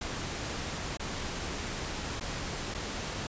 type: noise with dropouts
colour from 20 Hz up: pink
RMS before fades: -36 dBFS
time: 0.01-3.27 s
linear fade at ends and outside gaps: 5 ms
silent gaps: 0.972-0.995 / 2.199-2.208 / 2.741-2.746 s
effects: resampled to 16000 Hz